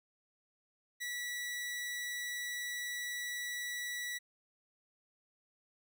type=tone; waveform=sawtooth; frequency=1948 Hz; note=B6; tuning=24 cents flat; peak=-34 dBFS; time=1-4.19 s; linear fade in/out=20 ms; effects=none